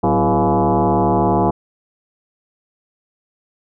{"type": "tone with frequency modulation", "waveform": "sine", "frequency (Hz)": 257.2, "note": "C4", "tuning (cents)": -30, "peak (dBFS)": -12, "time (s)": [0.03, 1.51], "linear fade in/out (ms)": 10, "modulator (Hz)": 148, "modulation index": 4.8, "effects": []}